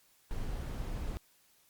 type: noise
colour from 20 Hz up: brown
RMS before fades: -37 dBFS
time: 0.31-1.17 s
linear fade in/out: 0 ms
effects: white hiss -67 dBFS RMS until 1.69 s + Opus 48 kbps